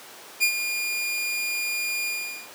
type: tone with ADSR envelope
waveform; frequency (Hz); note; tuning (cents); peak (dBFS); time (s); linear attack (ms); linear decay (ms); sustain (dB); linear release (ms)
sawtooth; 2420; D#7; -49; -13; 0.4-2.5; 31; 81; -9; 430
effects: pink hiss -43 dBFS RMS until 2.54 s + high-pass 400 Hz 12 dB/octave